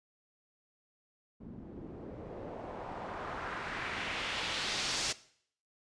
white noise with low-pass filter sweep, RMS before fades -39 dBFS, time 1.4-5.13 s, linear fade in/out 10 ms, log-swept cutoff 220 to 6100 Hz, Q 1.4, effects noise-tail reverb RT60 0.6 s tail -18 dB re dry + resampled to 22050 Hz

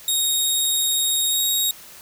15% pulse tone with pitch glide, 3747 to 3773 Hz, A#7 to A#7, +8 to +20 cents, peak -12 dBFS, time 0.08-1.71 s, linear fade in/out 2 ms, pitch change +12 cents, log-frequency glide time 1.28-1.41 s, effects white hiss -43 dBFS RMS until 2.01 s

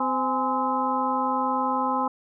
harmonic tone with a mistuned harmonic, 258.1 Hz, C4, 23 cents flat, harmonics 1 / 2 / 3 / 4 / 5, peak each -29 / -32 / -27 / -26 / -31 dBFS, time 0-2.08 s, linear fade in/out 5 ms, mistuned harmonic 3, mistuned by +120 cents, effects none

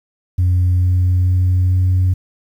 sine tone with pitch steps, 90 / 90.63 / 91.26 / 91.89 Hz, F#2 / F#2 / F#2 / F#2, -47 / -35 / -23 / -11 cents, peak -9 dBFS, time 0.38-2.14 s, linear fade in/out 10 ms, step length 440 ms, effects tanh soft clip ceiling -9 dBFS + 8-bit

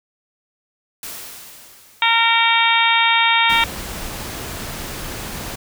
white noise with exponential decay, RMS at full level -30 dBFS, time 1.03-2.97 s, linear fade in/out 2 ms, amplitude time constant 420 ms
harmonic tone, 460 Hz, A#4, 23 cents flat, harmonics 2 / 3 / 4 / 5 / 6 / 7 / 8, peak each -18 / -22 / -22 / -18 / -23 / -22 / -21 dBFS, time 2.02-3.64 s, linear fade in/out 2 ms
pink noise, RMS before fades -29 dBFS, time 3.49-5.56 s, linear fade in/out 10 ms
effects none

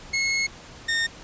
sawtooth tone pair in turn, 2173 / 1831.6 Hz, C#7 / A#6, -35 / -31 cents, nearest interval minor third, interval 296 cents, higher first, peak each -18 dBFS, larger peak neither, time 0.13-0.47 / 0.88-1.07 s, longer first, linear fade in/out 10 ms, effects pink hiss -44 dBFS RMS until 1.23 s + resampled to 16000 Hz

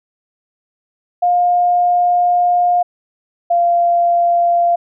sine tone pair in turn, 709 / 692 Hz, F5 / F5, +26 / -16 cents, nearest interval unison, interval 42 cents, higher first, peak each -10 dBFS, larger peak neither, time 1.22-2.83 / 3.5-4.76 s, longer first, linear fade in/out 10 ms, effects none

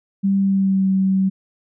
sine tone with pitch glide, 196 to 191.19 Hz, G3 to G3, 0 to -43 cents, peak -14 dBFS, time 0.23-1.3 s, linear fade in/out 20 ms, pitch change -43 cents, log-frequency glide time 0.38-0.88 s, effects none

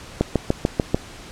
click train, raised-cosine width 2 ms, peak -3 dBFS, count 6, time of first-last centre 0.21-0.945 s, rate 6.8 Hz, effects pink hiss -40 dBFS RMS until 1.31 s + low-pass 8000 Hz 12 dB/octave

